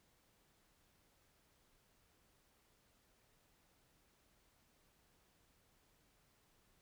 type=silence; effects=pink hiss -74 dBFS RMS until 6.81 s